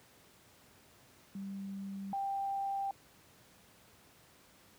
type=tone pair in turn; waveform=sine; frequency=196 / 788.8 Hz; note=G3 / G5; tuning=0 / +11 cents; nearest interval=2 octaves; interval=2411 cents; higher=second; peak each=-39 / -33 dBFS; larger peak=second; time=1.35-2.13 / 2.13-2.91 s; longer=neither; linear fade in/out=2 ms; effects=pink hiss -62 dBFS RMS until 4.78 s + high-pass 80 Hz 12 dB/octave